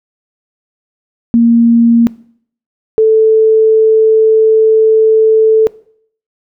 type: tone pair in turn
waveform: sine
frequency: 233.1 / 440 Hz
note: A#3 / A4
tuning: 0 / 0 cents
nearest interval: major seventh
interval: 1100 cents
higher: second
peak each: -4 dBFS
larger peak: neither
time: 1.34-2.07 / 2.98-5.67 s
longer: second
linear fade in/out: 0 ms
effects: noise-tail reverb RT60 0.6 s tail -21 dB re dry